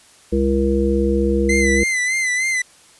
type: harmonic tone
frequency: 67.8 Hz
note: C#2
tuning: 38 cents flat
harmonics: 1 / 3 / 5 / 7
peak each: -20 / -20 / -20 / -20 dBFS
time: 0.32-1.84 s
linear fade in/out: 10 ms
type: tone with vibrato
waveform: 45% pulse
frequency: 2038 Hz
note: C7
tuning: 46 cents flat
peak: -17 dBFS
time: 1.49-2.62 s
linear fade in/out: 5 ms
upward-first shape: sine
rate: 3.3 Hz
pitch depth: 58 cents each way
effects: white hiss -49 dBFS RMS until 2.99 s + resampled to 24000 Hz